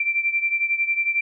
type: beating tone pair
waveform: sine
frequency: 2349 / 2360 Hz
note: D7 / D7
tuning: 0 / +8 cents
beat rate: 11 Hz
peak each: -21 / -25 dBFS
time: 0-1.21 s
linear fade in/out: 5 ms
effects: none